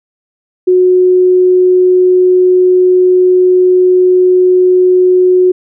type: tone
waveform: sine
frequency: 365.8 Hz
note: F#4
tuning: 20 cents flat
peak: -4 dBFS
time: 0.67-5.52 s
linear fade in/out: 10 ms
effects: none